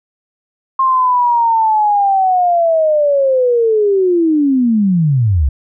sine linear sweep, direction down, 1067 to 61.74 Hz, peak -9 dBFS, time 0.79-5.49 s, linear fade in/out 5 ms, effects none

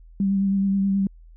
sine tone with vibrato, 196 Hz, G3, in tune, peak -18 dBFS, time 0.2-1.07 s, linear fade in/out 2 ms, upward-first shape sine, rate 9.4 Hz, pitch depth 21 cents each way, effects added 41 Hz sine -44 dBFS peak until 1.36 s

